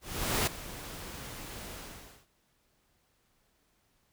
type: noise with ADSR envelope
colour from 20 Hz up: pink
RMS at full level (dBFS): -27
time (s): 0.01-2.27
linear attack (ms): 460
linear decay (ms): 7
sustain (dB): -16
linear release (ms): 550
effects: pink hiss -72 dBFS RMS until 4.12 s